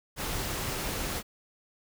pink noise, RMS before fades -33 dBFS, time 0.16-1.23 s, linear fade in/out 50 ms, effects none

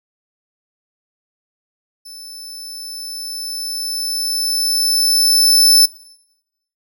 sawtooth tone with level ramp, 5274 Hz, E8, in tune, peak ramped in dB -31 to -4 dBFS, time 2.05-5.86 s, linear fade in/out 10 ms, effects noise-tail reverb RT60 0.9 s tail -21 dB re dry

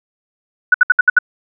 sine tone bursts, 1480 Hz, F#6, in tune, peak -4 dBFS, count 6, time 0.72-1.188 s, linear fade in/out 5 ms, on 23 ms, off 66 ms, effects none

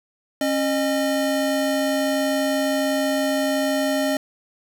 square tone pair together, 272.6 / 612 Hz, C#4 / D#5, -29 / -29 cents, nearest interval octave + major second, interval 1400 cents, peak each -23 dBFS, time 0.41-4.17 s, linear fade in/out 2 ms, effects none

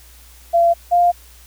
sine tone pair in turn, 682 / 700.8 Hz, F5 / F5, -41 / +6 cents, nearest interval unison, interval 47 cents, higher second, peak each -10 dBFS, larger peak neither, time 0.53-0.74 / 0.91-1.12 s, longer neither, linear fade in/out 20 ms, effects added 60 Hz sine -44 dBFS peak until 1.46 s + white hiss -47 dBFS RMS until 1.46 s

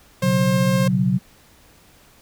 sawtooth tone, 532 Hz, C5, 29 cents sharp, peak -18 dBFS, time 0.22-0.88 s, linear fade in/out 5 ms
sine chord, B suspended second, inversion none, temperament equal, 123.47 / 138.59 / 185 Hz, B2 / C#3 / F#3, 0 / 0 / 0 cents, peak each -22 / -22 / -18 dBFS, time 0.22-1.19 s, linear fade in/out 20 ms
effects pink hiss -52 dBFS RMS until 2.21 s

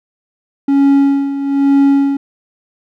triangle tone with tremolo, 278 Hz, C#4, 5 cents sharp, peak -4 dBFS, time 0.68-2.17 s, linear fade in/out 5 ms, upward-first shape sine, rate 1.1 Hz, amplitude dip 70%, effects none

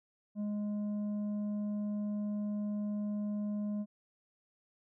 triangle tone with tanh clipping, 207.7 Hz, G#3, in tune, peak -34 dBFS, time 0.35-3.86 s, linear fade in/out 50 ms, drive 10 dB, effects none

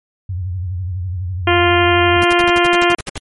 sine tone with vibrato, 90.9 Hz, F#2, 30 cents flat, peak -19 dBFS, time 0.29-2.24 s, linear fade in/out 5 ms, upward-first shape sine, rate 12 Hz, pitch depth 110 cents each way
harmonic tone, 349.2 Hz, F4, in tune, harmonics 1 / 2 / 3 / 4 / 5 / 6 / 7 / 8 / 9, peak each -14 / -17 / -19 / -20 / -21 / -22 / -22 / -23 / -24 dBFS, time 1.47-2.95 s, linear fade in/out 5 ms
clicks, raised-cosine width 5 ms, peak -20 dBFS, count 3, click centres 2.167 / 2.44 / 3.084 s
pink noise bursts, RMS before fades -24 dBFS, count 12, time 2.22-3.178 s, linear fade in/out 0 ms, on 23 ms, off 62 ms
effects MP3 48 kbps

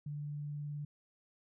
sine tone with vibrato, 146.83 Hz, D3, in tune, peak -38 dBFS, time 0.06-0.85 s, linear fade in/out 5 ms, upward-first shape sine, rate 19 Hz, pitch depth 15 cents each way, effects none

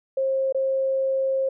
sine tone with dropouts, 534 Hz, C5, 35 cents sharp, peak -20 dBFS, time 0.17-1.49 s, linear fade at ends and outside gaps 5 ms, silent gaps 0.525-0.546 s, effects none

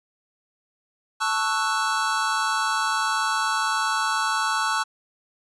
square chord, F# minor seventh, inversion first, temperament equal, 880 / 1108.7 / 1318.5 / 1480 Hz, A5 / C#6 / E6 / F#6, 0 / 0 / 0 / 0 cents, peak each -28 dBFS, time 1.2-4.84 s, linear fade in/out 20 ms, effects resampled to 22050 Hz

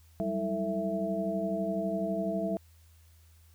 sine tone cluster, 185.9 / 197.9 / 323.9 / 444 / 662 Hz, F#3 / G3 / E4 / A4 / E5, +8 / +17 / -30 / +16 / +7 cents, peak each -38 / -34 / -37 / -39 / -32 dBFS, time 0.2-2.57 s, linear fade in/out 0 ms, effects added 81 Hz sine -56 dBFS peak until 3.54 s + white hiss -66 dBFS RMS until 3.54 s

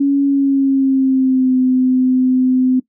sine tone with pitch glide, 279.4 to 256.2 Hz, C#4 to C4, +14 to -36 cents, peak -10 dBFS, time 0-2.8 s, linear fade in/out 10 ms, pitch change -150 cents, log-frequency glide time 0.25-1.56 s, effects noise-tail reverb RT60 0.1 s tail -19 dB re dry

